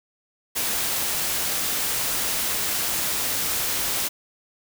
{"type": "noise", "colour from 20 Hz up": "white", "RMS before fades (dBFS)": -25, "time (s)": [0.55, 4.09], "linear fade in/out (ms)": 20, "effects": []}